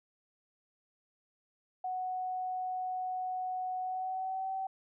sine tone with pitch glide, 740 to 765.7 Hz, F#5 to G5, 0 to -41 cents, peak -33 dBFS, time 1.84-4.67 s, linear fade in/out 5 ms, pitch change +59 cents, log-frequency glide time 3.81-4.5 s, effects none

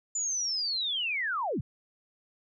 sine linear sweep, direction down, 7080 to 77.3 Hz, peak -28 dBFS, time 0.15-1.61 s, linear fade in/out 5 ms, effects none

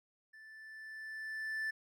triangle tone with level ramp, 1759 Hz, A6, 1 cent flat, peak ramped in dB -52 to -32 dBFS, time 0.33-1.71 s, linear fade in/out 10 ms, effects none

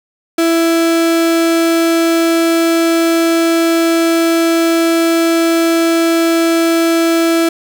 35% pulse tone, 331.6 Hz, E4, 10 cents sharp, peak -8 dBFS, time 0.38-7.49 s, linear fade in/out 5 ms, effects none

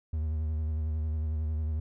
triangle tone with vibrato, 77.7 Hz, D#2, 2 cents flat, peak -26 dBFS, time 0.13-1.8 s, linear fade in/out 5 ms, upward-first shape sine, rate 11 Hz, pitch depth 48 cents each way, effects none

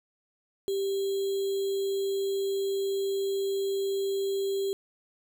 sine tone with sample-and-hold, 392 Hz, G4, in tune, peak -26 dBFS, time 0.68-4.73 s, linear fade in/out 0 ms, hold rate 3675 Hz, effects none

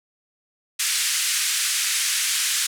white band-pass noise, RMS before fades -23 dBFS, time 0.79-2.67 s, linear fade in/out 10 ms, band 1600 to 10000 Hz, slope 24 dB/octave, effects none

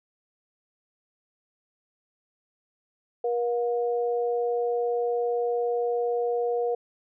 sine tone pair together, 478 / 715.5 Hz, A#4 / F5, +43 / +42 cents, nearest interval perfect fifth, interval 699 cents, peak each -24 / -31 dBFS, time 3.24-6.75 s, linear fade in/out 5 ms, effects none

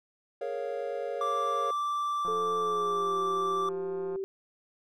triangle chord, Bb minor seventh, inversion third, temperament equal, 415.3 / 466.2 / 554.4 / 698.5 Hz, Ab4 / Bb4 / Db5 / F5, 0 / 0 / 0 / 0 cents, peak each -37 / -34 / -33 / -38 dBFS, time 0.41-1.71 s, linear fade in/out 5 ms
triangle tone, 1171 Hz, D6, 5 cents flat, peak -26 dBFS, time 1.21-3.69 s, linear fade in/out 2 ms
click train, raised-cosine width 1 ms, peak -31 dBFS, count 337, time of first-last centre 2.25-4.159 s, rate 176 Hz
sine tone with pitch glide, 438.8 to 386.4 Hz, A4 to G4, -5 to -25 cents, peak -31 dBFS, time 2.28-4.24 s, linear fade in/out 0 ms, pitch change -220 cents, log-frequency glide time 2.57-3.2 s
effects none

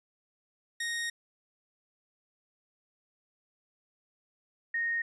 sawtooth / sine tone pair in turn, 1864.7 / 1856.6 Hz, A#6 / A#6, 0 / -7 cents, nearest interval unison, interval 7 cents, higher first, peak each -28 dBFS, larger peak neither, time 0.8-1.1 / 4.74-5.02 s, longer first, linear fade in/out 5 ms, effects resampled to 24000 Hz

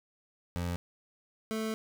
25% pulse tone pair in turn, 87.31 / 220 Hz, F2 / A3, 0 / 0 cents, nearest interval octave + major third, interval 1600 cents, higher second, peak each -28 dBFS, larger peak neither, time 0.56-0.76 / 1.51-1.74 s, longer second, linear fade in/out 0 ms, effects none

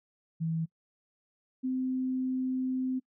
sine tone pair in turn, 162.6 / 258.1 Hz, E3 / C4, -23 / -23 cents, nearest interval minor sixth, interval 800 cents, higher second, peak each -28 dBFS, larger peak neither, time 0.4-0.66 / 1.63-3 s, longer second, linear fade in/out 20 ms, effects noise-tail reverb RT60 0.1 s tail -25 dB re dry

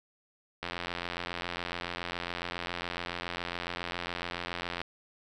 click train, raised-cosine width 0.3 ms, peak -18 dBFS, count 366, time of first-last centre 0.63-4.816 s, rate 87.2 Hz, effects none

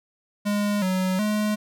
square tone with pitch steps, 205.8 / 186.1 / 211.2 Hz, G#3 / F#3 / G#3, -16 / +10 / +29 cents, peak -22 dBFS, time 0.45-1.56 s, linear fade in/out 20 ms, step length 370 ms, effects none

